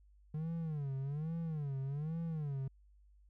triangle tone with vibrato, 149.6 Hz, D3, 32 cents sharp, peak -34 dBFS, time 0.34-2.68 s, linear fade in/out 5 ms, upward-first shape sine, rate 1.2 Hz, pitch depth 190 cents each way, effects added 50 Hz sine -61 dBFS peak until 3.29 s

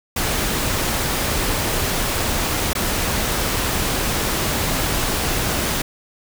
pink noise with dropouts, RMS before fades -21 dBFS, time 0.16-5.82 s, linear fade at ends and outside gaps 5 ms, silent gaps 2.733-2.751 s, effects none

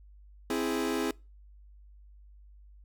40% pulse chord, C augmented, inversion none, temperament equal, 261.6 / 329.6 / 415.3 Hz, C4 / E4 / G#4, 0 / 0 / 0 cents, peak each -32 dBFS, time 0.5-1.11 s, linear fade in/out 2 ms, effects noise-tail reverb RT60 0.3 s tail -25 dB re dry + added 50 Hz sine -51 dBFS peak until 2.84 s

